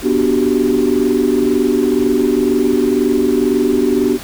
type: chord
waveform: sine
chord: G major seventh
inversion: first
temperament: equal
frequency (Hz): 246.9 / 293.7 / 370 / 392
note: B3 / D4 / F#4 / G4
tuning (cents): 0 / 0 / 0 / 0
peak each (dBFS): -16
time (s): 0.02-4.19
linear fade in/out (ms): 50
effects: tanh soft clip ceiling -3 dBFS + pink hiss -31 dBFS RMS until 4.23 s